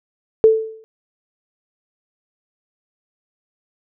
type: tone with exponential decay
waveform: sine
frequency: 441.8 Hz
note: A4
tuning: 7 cents sharp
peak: -4 dBFS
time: 0.44-0.84 s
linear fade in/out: 0 ms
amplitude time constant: 85 ms
effects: none